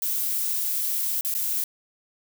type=noise with dropouts; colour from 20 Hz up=violet; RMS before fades=-26 dBFS; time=0.02-1.64 s; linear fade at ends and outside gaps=2 ms; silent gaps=1.21-1.248 / 1.341-1.349 s; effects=none